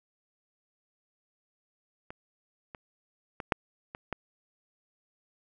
clicks, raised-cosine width 0.5 ms, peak -26 / -27 / -21 / -8 / -24 / -17 dBFS, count 6, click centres 2.105 / 2.748 / 3.402 / 3.522 / 3.949 / 4.127 s, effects none

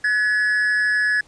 triangle tone with amplitude modulation, 1701 Hz, G#6, 41 cents sharp, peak -12 dBFS, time 0.04-1.21 s, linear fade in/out 5 ms, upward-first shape sine, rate 211 Hz, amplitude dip 60%, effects pink hiss -53 dBFS RMS until 1.27 s + resampled to 22050 Hz

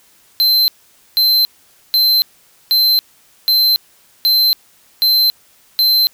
square tone bursts, 4100 Hz, C8, 36 cents flat, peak -10 dBFS, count 8, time 0.4-6.07 s, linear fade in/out 0 ms, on 280 ms, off 490 ms, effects white hiss -51 dBFS RMS until 6.13 s

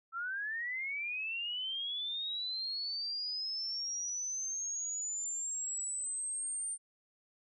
sine linear sweep, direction up, 1318.5 to 8930 Hz, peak -35 dBFS, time 0.12-6.78 s, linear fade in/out 50 ms, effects none

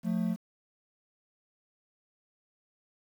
triangle tone pair together, 178.4 / 222 Hz, F3 / A3, +37 / +16 cents, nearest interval major third, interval 379 cents, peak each -28 dBFS, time 0.03-0.37 s, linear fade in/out 50 ms, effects 9-bit

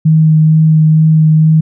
sine tone with vibrato, 157.1 Hz, D#3, 17 cents sharp, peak -4 dBFS, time 0.05-1.61 s, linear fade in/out 10 ms, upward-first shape sine, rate 2.2 Hz, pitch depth 11 cents each way, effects none

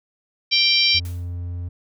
harmonic tone, 784 Hz, G5, in tune, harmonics 3 / 4 / 5 / 6 / 7, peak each -21 / -21 / -21 / -21 / -21 dBFS, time 0.51-1 s, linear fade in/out 20 ms
triangle tone, 87.7 Hz, F2, 8 cents sharp, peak -24 dBFS, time 0.94-1.69 s, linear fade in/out 10 ms
white noise with exponential decay, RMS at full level -40 dBFS, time 1.05-1.37 s, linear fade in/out 1 ms, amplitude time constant 68 ms
effects none

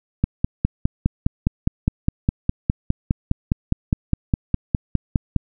click train, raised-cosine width 5 ms, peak -4 dBFS, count 26, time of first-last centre 0.24-5.363 s, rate 4.88 Hz, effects none

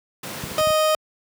pink high-pass noise, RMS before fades -33 dBFS, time 0.23-0.61 s, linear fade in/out 5 ms, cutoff 120 Hz, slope 24 dB/octave
clicks, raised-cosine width 5 ms, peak -19 / -23 / -23 / -20 / -22 dBFS, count 5, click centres 0.438 / 0.516 / 0.61 / 0.672 / 0.705 s
30% pulse tone, 622.3 Hz, D#5, in tune, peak -14 dBFS, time 0.58-0.95 s, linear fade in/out 2 ms
effects high-pass 60 Hz 12 dB/octave

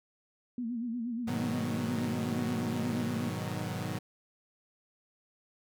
sine tone with vibrato, 236.3 Hz, A#3, 24 cents sharp, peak -32 dBFS, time 0.58-3.29 s, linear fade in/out 2 ms, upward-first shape sine, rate 8.4 Hz, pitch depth 92 cents each way
sawtooth chord, G# minor seventh, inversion none, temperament equal with one note detuned, 102.63 / 123.47 / 155.56 / 185 Hz, G#2 / B2 / D#3 / F#3, -20 / 0 / 0 / 0 cents, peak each -35 dBFS, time 1.27-3.99 s, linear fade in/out 10 ms
effects none

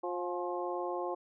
harmonic tone with a mistuned harmonic, 177.5 Hz, F3, 28 cents sharp, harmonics 2 / 3 / 4 / 5 / 6, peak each -37 / -39 / -40 / -41 / -42 dBFS, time 0.03-1.15 s, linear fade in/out 10 ms, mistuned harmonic 5, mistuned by -60 cents, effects none

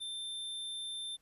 square tone, 3570 Hz, A7, 24 cents sharp, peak -39 dBFS, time 0-1.17 s, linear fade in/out 20 ms, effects pink hiss -74 dBFS RMS until 1.21 s + resampled to 32000 Hz

